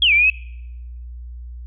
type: exponential two-way sweep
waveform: sine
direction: down then up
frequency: 3388 to 2287 to 2616 Hz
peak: -11 dBFS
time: 0.02-0.3 s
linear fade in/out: 2 ms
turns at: 0.13 s
effects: noise-tail reverb RT60 0.9 s tail -24 dB re dry + added 60 Hz sine -31 dBFS peak until 1.66 s